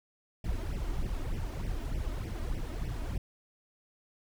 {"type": "noise with flanger", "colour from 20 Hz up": "brown", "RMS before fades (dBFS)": -34, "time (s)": [0.44, 3.18], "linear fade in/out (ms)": 5, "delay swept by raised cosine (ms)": [0.36, 3.26], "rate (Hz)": 3.3, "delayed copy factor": 0.95, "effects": []}